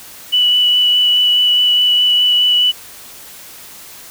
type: tone with vibrato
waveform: sine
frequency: 2960 Hz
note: F#7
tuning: in tune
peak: -9 dBFS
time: 0.32-2.72 s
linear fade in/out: 20 ms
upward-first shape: sine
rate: 4.8 Hz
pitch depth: 11 cents each way
effects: white hiss -36 dBFS RMS until 4.1 s